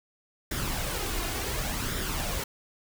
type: noise with flanger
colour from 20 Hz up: pink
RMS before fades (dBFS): -31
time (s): 0.51-2.44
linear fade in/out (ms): 5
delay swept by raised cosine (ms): 0.56 to 2.86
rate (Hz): 0.69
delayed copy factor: +0.5
effects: none